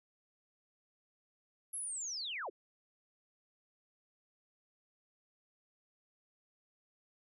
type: linear sweep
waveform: sine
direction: down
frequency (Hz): 11310 to 281.7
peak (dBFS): -38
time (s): 1.73-2.5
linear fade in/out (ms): 10
effects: none